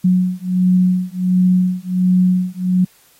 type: beating tone pair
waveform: sine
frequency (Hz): 182.1 / 183.5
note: F#3 / F#3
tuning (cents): -27 / -14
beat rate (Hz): 1.4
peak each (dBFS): -15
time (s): 0.04-2.85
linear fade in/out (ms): 10
effects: white hiss -52 dBFS RMS until 3.19 s + AAC 48 kbps